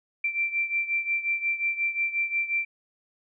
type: beating tone pair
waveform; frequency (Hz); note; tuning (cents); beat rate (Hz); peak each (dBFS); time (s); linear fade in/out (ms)
sine; 2349 / 2354.6; D7 / D7; 0 / +4; 5.6; -26 / -30; 0.24-2.65; 5
effects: none